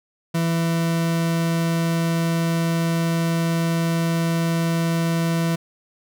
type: tone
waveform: 40% pulse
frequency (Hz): 166.2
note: E3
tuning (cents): +15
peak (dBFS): -18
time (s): 0.34-5.56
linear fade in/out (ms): 10
effects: none